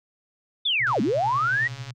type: linear two-way sweep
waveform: sine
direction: down then up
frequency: 3625 to 185 to 1953 Hz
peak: -20 dBFS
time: 0.65-1.68 s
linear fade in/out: 10 ms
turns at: 1.01 s
type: tone with tremolo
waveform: sine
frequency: 123.4 Hz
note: B2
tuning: 1 cent flat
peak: -29 dBFS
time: 0.79-1.94 s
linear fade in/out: 50 ms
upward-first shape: triangle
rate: 11 Hz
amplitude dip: 95%
type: click train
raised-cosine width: 0.2 ms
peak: -24 dBFS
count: 145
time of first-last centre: 0.87-1.906 s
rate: 139 Hz
effects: none